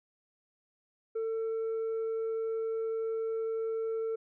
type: tone with tanh clipping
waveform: triangle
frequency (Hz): 448.2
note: A4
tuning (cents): +32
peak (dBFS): -31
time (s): 1.15-4.16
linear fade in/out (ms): 10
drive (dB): 7
effects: none